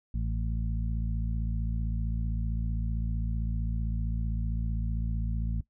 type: harmonic tone with a mistuned harmonic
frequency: 55.5 Hz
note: A1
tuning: 16 cents sharp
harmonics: 1 / 2 / 3 / 4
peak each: -29 / -35 / -39 / -41 dBFS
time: 0.14-5.61 s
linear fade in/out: 5 ms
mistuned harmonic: 4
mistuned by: +19 cents
effects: noise-tail reverb RT60 0.1 s tail -17 dB re dry